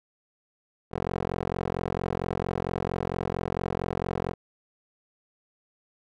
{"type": "tone with band-pass filter", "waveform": "15% pulse", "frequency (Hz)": 44.4, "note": "F1", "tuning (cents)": 29, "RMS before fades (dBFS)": -30, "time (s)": [0.91, 4.35], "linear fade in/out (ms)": 50, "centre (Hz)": 510, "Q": 0.78, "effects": []}